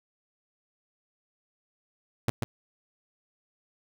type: tone with echo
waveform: sawtooth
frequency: 116.54 Hz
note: A#2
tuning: in tune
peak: -19 dBFS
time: 2.28-2.3 s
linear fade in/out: 0 ms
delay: 140 ms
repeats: 1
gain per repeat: -4 dB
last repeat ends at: 2.44 s
effects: none